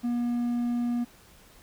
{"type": "tone", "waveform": "triangle", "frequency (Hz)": 240, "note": "B3", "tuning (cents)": -49, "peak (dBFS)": -23, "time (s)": [0.03, 1.05], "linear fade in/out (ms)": 20, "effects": ["pink hiss -55 dBFS RMS until 1.62 s"]}